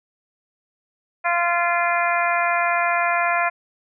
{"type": "harmonic tone", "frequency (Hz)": 345.5, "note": "F4", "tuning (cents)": -19, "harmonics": [2, 3, 4, 5, 6, 7], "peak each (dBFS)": [-22, -24, -25, -26, -27, -27], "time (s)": [1.24, 3.5], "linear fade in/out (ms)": 20, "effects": []}